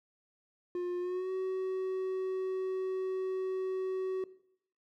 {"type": "tone with pitch glide", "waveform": "triangle", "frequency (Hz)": [355.5, 376.2], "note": ["F4", "F#4"], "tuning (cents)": [31, 29], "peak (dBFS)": -30, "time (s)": [0.75, 4.24], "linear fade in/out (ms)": 2, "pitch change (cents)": 98, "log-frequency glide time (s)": [1, 1.31], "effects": ["noise-tail reverb RT60 0.7 s tail -17 dB re dry"]}